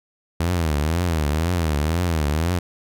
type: tone with vibrato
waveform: sawtooth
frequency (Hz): 80.5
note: E2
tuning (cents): -41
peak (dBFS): -15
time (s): 0.4-2.59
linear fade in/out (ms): 5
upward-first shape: triangle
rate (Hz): 2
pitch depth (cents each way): 210
effects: none